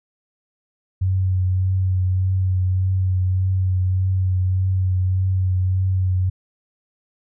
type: tone with vibrato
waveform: sine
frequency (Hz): 93.2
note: F#2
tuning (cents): +13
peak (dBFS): -16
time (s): 1.01-6.3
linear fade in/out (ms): 10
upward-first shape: triangle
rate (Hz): 1.7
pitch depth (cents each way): 24
effects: none